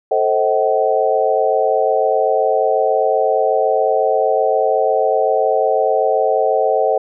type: chord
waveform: sine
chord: A diminished seventh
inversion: none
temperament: just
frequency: 440 / 528 / 633.6 / 760.3 Hz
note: A4 / C5 / Eb5 / Gb5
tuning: 0 / +16 / +31 / +47 cents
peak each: -18 dBFS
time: 0.11-6.98 s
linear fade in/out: 5 ms
effects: none